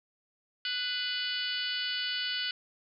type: harmonic tone with a mistuned harmonic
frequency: 493.9 Hz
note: B4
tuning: in tune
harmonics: 3 / 4 / 5 / 6 / 7 / 8 / 9 / 10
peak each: -37 / -43 / -44 / -34 / -42 / -44 / -37 / -45 dBFS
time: 0.65-2.51 s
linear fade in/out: 2 ms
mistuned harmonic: 4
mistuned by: +39 cents
effects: none